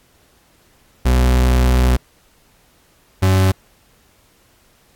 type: tone pair in turn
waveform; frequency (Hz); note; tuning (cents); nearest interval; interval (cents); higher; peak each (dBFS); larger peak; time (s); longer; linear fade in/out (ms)
40% pulse; 62.4 / 94.52; B1 / F#2; +19 / +37; perfect fifth; 718; second; -10; neither; 1.05-1.97 / 3.22-3.52; first; 10
effects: pink hiss -55 dBFS RMS until 4.95 s + AAC 64 kbps